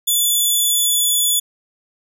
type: tone with pitch glide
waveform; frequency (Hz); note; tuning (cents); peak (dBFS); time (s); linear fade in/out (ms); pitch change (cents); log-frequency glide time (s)
5% pulse; 3466 to 3442; A7 to A7; -27 to -39; -7; 0.07-1.4; 10; -12; 0.2-1.12
effects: none